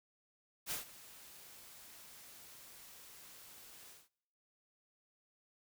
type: noise with ADSR envelope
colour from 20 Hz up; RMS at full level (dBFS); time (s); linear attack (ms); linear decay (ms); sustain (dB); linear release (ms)
white; -38; 0.66-4.09; 53; 130; -18; 190
effects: noise-tail reverb RT60 0.9 s tail -26 dB re dry